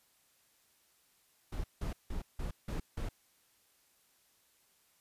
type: noise bursts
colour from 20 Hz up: brown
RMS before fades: -37 dBFS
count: 6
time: 1.52-3.09 s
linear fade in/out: 5 ms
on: 120 ms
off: 170 ms
effects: white hiss -70 dBFS RMS until 5 s + resampled to 32000 Hz